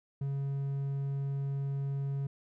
triangle tone, 138.6 Hz, C#3, in tune, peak -29 dBFS, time 0.21-2.27 s, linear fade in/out 5 ms, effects none

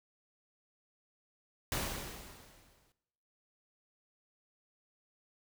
pink noise with exponential decay, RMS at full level -33 dBFS, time 1.72-2.92 s, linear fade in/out 1 ms, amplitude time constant 260 ms, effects noise-tail reverb RT60 1.0 s tail -18 dB re dry

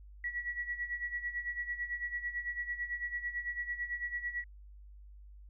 sine tone with tremolo, 1935 Hz, B6, 36 cents flat, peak -32 dBFS, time 0.24-4.44 s, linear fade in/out 2 ms, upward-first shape sine, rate 9 Hz, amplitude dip 75%, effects added 50 Hz sine -50 dBFS peak until 5.49 s

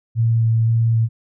sine tone with vibrato, 114 Hz, A#2, 38 cents flat, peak -13 dBFS, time 0.15-1.09 s, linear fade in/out 50 ms, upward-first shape square, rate 1.9 Hz, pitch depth 10 cents each way, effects none

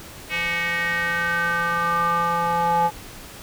square tone with band-pass filter sweep, 170.6 Hz, F3, 40 cents flat, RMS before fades -22 dBFS, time 0.29-2.91 s, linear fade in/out 50 ms, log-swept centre 2400 to 850 Hz, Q 4.8, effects pink hiss -40 dBFS RMS until 3.42 s

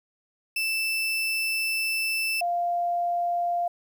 35% pulse / sine tone pair in turn, 2648 / 696.9 Hz, E7 / F5, +7 / -4 cents, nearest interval octave + major seventh, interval 2311 cents, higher first, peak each -23 dBFS, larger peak neither, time 0.56-2.41 / 2.41-3.68 s, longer first, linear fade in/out 5 ms, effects 10-bit

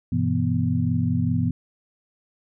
sine tone cluster, 99.2 / 124.3 / 166.9 / 244.7 Hz, G2 / B2 / E3 / B3, +21 / +12 / +22 / -16 cents, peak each -25 dBFS, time 0.12-1.51 s, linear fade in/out 5 ms, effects none

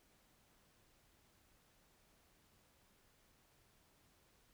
silence, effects pink hiss -72 dBFS RMS until 4.53 s

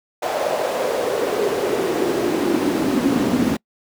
brown noise with high-pass filter sweep, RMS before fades -20 dBFS, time 0.22-3.57 s, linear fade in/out 10 ms, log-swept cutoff 630 to 230 Hz, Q 3.9, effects noise-tail reverb RT60 0.1 s tail -26 dB re dry

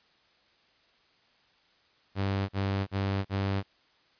sawtooth tone bursts, 98 Hz, G2, in tune, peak -23 dBFS, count 4, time 2.15-3.633 s, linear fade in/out 50 ms, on 340 ms, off 41 ms, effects white hiss -65 dBFS RMS until 4.19 s + resampled to 11025 Hz

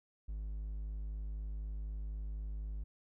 triangle tone, 52 Hz, G#1, 3 cents sharp, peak -36 dBFS, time 0.28-2.84 s, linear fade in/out 10 ms, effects none

